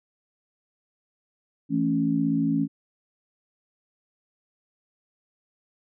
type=chord; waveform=sine; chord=A major; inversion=second; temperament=equal; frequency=164.81 / 220 / 277.2 Hz; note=E3 / A3 / C#4; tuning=0 / 0 / 0 cents; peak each=-27 / -27 / -23 dBFS; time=1.69-2.68 s; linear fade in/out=50 ms; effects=none